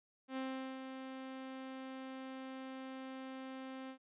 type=tone with ADSR envelope; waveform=sawtooth; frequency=263.2 Hz; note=C4; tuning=10 cents sharp; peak=-34 dBFS; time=0.28-3.98 s; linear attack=88 ms; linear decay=410 ms; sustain=-7 dB; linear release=85 ms; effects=resampled to 8000 Hz